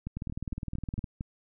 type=two click trains; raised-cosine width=5 ms; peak=-22 / -22 dBFS; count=6 / 18; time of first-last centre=0.07-1.209 / 0.17-1.042 s; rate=4.39 / 19.5 Hz; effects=none